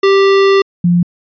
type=tone pair in turn; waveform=square / sine; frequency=392 / 174.62 Hz; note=G4 / F3; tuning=0 / 0 cents; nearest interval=octave + major second; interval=1400 cents; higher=first; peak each=-7 dBFS; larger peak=neither; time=0.03-0.62 / 0.84-1.03 s; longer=first; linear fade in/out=5 ms; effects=resampled to 11025 Hz